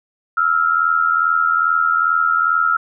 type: tone pair together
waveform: sine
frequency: 1314.5 / 1396.9 Hz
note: E6 / F6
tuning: -5 / 0 cents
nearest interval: minor second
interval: 105 cents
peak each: -16 dBFS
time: 0.37-2.77 s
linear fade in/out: 5 ms
effects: none